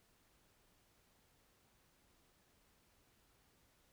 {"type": "silence", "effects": ["pink hiss -73 dBFS RMS until 3.92 s"]}